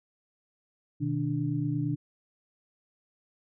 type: tone cluster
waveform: sine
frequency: 126.1 / 154.9 / 292.9 Hz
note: B2 / D#3 / D4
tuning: +36 / -7 / -5 cents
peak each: -31 dBFS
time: 1-1.96 s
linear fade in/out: 20 ms
effects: none